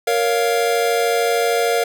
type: chord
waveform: square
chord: Bb minor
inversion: none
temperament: just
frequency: 466.2 / 559.4 / 699.2 Hz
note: Bb4 / Db5 / F5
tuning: 0 / +16 / +2 cents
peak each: -19 / -24 / -21 dBFS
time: 0.07-1.84 s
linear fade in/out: 5 ms
effects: none